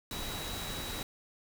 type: tone in noise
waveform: sine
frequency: 3880 Hz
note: B7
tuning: 31 cents flat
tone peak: -43 dBFS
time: 0.11-1.03 s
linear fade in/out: 2 ms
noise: pink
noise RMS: -39 dBFS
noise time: 0.11-1.03 s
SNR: -7 dB
effects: none